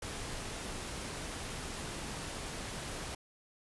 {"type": "noise", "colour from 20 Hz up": "pink", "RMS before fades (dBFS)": -41, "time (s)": [0.02, 3.15], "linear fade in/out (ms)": 5, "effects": ["resampled to 24000 Hz"]}